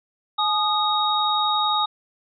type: tone cluster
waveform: sine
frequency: 848 / 1235 / 3762 Hz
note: G#5 / D#6 / A#7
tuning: +36 / -13 / +15 cents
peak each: -23 dBFS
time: 0.38-1.86 s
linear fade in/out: 10 ms
effects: none